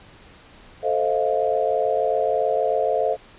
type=chord; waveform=sine; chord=F dominant seventh; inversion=first; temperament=equal with one note detuned; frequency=440 / 523.3 / 631.7 / 698.5 Hz; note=A4 / C5 / Eb5 / F5; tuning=0 / 0 / +26 / 0 cents; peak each=-24 dBFS; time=0.82-3.17 s; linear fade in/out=50 ms; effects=pink hiss -48 dBFS RMS until 3.38 s + resampled to 8000 Hz